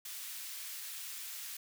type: high-pass noise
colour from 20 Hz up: white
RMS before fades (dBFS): -44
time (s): 0.05-1.57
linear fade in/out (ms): 5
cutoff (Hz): 1700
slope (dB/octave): 12
effects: none